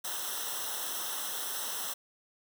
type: noise with comb filter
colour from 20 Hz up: white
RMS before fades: -36 dBFS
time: 0.04-1.94 s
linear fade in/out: 10 ms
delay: 0.43 ms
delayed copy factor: -0.9
effects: none